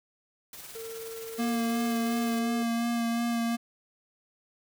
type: noise with tremolo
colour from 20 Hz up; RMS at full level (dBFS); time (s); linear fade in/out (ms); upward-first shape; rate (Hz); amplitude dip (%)
white; -43; 0.53-2.39; 2; sine; 19; 40
type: tone with pitch glide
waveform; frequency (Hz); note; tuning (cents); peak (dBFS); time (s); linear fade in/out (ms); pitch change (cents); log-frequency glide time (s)
triangle; 452.4 to 448.5; A4 to A4; +48 to +33; -36; 0.75-2.63; 5; -15; 1.71-1.95
type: tone with vibrato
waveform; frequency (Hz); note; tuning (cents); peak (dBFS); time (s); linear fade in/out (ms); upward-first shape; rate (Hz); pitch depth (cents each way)
square; 233.8; A#3; +5; -27; 1.38-3.57; 20; sine; 2.8; 17
effects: none